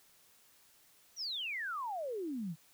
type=exponential sweep; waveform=sine; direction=down; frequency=5980 to 150 Hz; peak=-36 dBFS; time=1.16-2.56 s; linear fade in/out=50 ms; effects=white hiss -65 dBFS RMS until 2.73 s